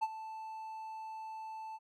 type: tone with ADSR envelope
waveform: triangle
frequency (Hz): 880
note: A5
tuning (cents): 0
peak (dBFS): -26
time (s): 0.01-1.79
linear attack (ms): 21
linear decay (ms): 39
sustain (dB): -14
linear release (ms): 38
effects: none